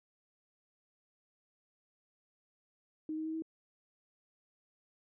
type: tone with pitch steps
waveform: sine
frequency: 311.6 / 314.9 / 318.1 / 321.5 Hz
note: D#4 / D#4 / D#4 / E4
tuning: +3 / +21 / +38 / -43 cents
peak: -35 dBFS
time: 3.09-3.422 s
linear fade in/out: 2 ms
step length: 83 ms
effects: none